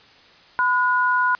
sine tone pair together, 1005 / 1446.8 Hz, B5 / F#6, +30 / -39 cents, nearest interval tritone, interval 631 cents, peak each -19 dBFS, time 0.59-1.35 s, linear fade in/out 0 ms, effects white hiss -50 dBFS RMS until 1.39 s + resampled to 11025 Hz

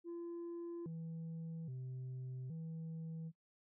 sine tone with pitch steps, 341.6 / 163.7 / 128.6 / 162.2 Hz, F4 / E3 / C3 / E3, -38 / -12 / -30 / -28 cents, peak -40 dBFS, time 0.04-3.32 s, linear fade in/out 50 ms, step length 820 ms, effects noise-tail reverb RT60 0.1 s tail -22 dB re dry + tanh soft clip ceiling -42 dBFS

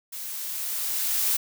blue noise with level ramp, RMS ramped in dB -36 to -23 dBFS, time 0.12-1.37 s, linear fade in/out 10 ms, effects none

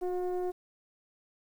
sine tone with frequency modulation, 362 Hz, F#4, 38 cents flat, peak -28 dBFS, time 0.01-0.52 s, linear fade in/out 20 ms, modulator 357 Hz, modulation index 0.7, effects tanh soft clip ceiling -27 dBFS + 10-bit

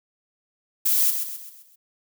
violet noise with echo, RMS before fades -20 dBFS, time 0.85-1.11 s, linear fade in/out 10 ms, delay 130 ms, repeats 5, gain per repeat -7 dB, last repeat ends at 1.76 s, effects none

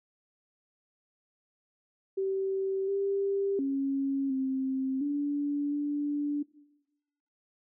sine tone with pitch steps, 386 / 395.4 / 273.7 / 264.6 / 288.4 / 291.1 Hz, G4 / G4 / C#4 / C4 / D4 / D4, -27 / +15 / -22 / +20 / -31 / -15 cents, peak -27 dBFS, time 2.17-6.43 s, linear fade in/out 10 ms, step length 710 ms, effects noise-tail reverb RT60 1.0 s tail -20 dB re dry

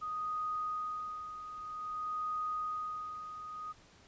sine tone with tremolo, 1244.5 Hz, D#6, in tune, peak -33 dBFS, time 0.01-3.73 s, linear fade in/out 20 ms, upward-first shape sine, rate 0.52 Hz, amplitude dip 65%, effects pink hiss -61 dBFS RMS until 4.07 s + resampled to 16000 Hz

